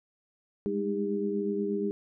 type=tone cluster; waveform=sine; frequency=202.9 / 211.3 / 312.4 / 402 Hz; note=G#3 / G#3 / D#4 / G4; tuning=-40 / +30 / +7 / +44 cents; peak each=-32 / -39 / -35 / -30 dBFS; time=0.66-1.91 s; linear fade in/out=0 ms; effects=none